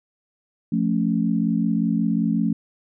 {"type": "chord", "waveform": "sine", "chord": "F augmented", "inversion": "none", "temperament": "equal", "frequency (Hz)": [174.61, 220, 277.2], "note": ["F3", "A3", "C#4"], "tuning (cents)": [0, 0, 0], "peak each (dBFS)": [-23, -21, -25], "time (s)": [0.72, 2.53], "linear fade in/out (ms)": 5, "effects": []}